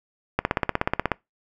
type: click train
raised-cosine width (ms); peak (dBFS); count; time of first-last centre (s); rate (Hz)
0.5; -5; 13; 0.39-1.117; 16.5
effects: noise-tail reverb RT60 0.2 s tail -24 dB re dry